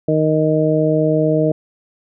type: harmonic tone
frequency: 155.56 Hz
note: D#3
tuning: in tune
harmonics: 1 / 2 / 3 / 4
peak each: -18 / -18 / -18 / -18 dBFS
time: 0.08-1.52 s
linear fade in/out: 5 ms
effects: none